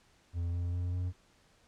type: tone with pitch steps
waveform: triangle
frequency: 85.9 / 87.3 / 88.72 / 90.17 Hz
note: F2 / F2 / F2 / F#2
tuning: -28 / 0 / +28 / -44 cents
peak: -29 dBFS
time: 0.33-1.13 s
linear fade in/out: 50 ms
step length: 200 ms
effects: pink hiss -66 dBFS RMS until 1.67 s + low-pass 8000 Hz 12 dB/octave